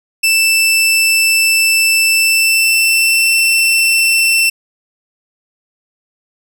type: tone with pitch glide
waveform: sawtooth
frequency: 2654 to 2685 Hz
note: E7 to E7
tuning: +11 to +31 cents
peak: -6 dBFS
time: 0.23-4.5 s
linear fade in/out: 10 ms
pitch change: +20 cents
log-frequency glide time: 2.02-3.35 s
effects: none